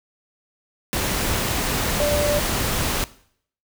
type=tone in noise; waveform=sine; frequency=587.3 Hz; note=D5; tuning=in tune; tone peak=-19 dBFS; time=2-2.39 s; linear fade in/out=0 ms; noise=pink; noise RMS=-23 dBFS; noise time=0.93-3.04 s; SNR=+1 dB; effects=noise-tail reverb RT60 0.6 s tail -18 dB re dry